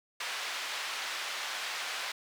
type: band-pass noise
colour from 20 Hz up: white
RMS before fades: -37 dBFS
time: 0.2-2.12 s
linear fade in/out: 5 ms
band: 830 to 3600 Hz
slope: 12 dB/octave
effects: none